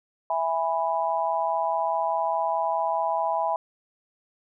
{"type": "chord", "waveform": "sine", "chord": "E major", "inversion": "none", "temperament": "just", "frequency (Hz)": [659.3, 824.1, 988.9], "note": ["E5", "G#5", "B5"], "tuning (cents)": [0, -14, 2], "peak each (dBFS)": -27, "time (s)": [0.3, 3.56], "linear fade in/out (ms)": 2, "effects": []}